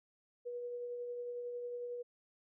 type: tone with tremolo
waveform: sine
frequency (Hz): 484.8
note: B4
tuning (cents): -32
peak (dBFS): -38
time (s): 0.45-2.03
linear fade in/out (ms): 20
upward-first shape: triangle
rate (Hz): 11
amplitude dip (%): 30
effects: none